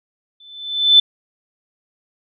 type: tone with exponential growth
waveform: sine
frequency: 3520 Hz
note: A7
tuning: in tune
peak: -4 dBFS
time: 0.4-1 s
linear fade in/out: 5 ms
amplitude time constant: 130 ms
effects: none